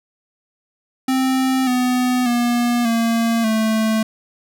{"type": "tone with pitch steps", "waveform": "square", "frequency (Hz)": [261.6, 250.5, 239.9, 229.7, 220], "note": ["C4", "B3", "A#3", "A#3", "A3"], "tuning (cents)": [0, 25, 50, -25, 0], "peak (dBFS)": -16, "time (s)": [1.08, 4.03], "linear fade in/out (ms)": 5, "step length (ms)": 590, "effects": []}